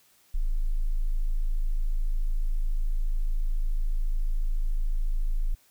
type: tone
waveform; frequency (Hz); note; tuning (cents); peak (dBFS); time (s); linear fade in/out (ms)
sine; 27; A0; -32; -22; 0.34-5.55; 10
effects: white hiss -62 dBFS RMS until 5.7 s